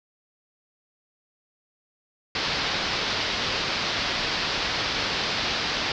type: low-pass noise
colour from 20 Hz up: white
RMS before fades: -27 dBFS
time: 2.35-5.92 s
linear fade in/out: 2 ms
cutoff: 5100 Hz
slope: 48 dB/octave
effects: none